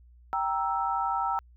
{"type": "chord", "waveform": "sine", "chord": "E diminished", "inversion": "first", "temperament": "equal with one note detuned", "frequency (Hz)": [784, 935.6, 1318.5], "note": ["G5", "Bb5", "E6"], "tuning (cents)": [0, 6, 0], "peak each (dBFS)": -30, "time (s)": [0.33, 1.39], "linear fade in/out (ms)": 0, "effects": ["added 60 Hz sine -52 dBFS peak until 1.56 s"]}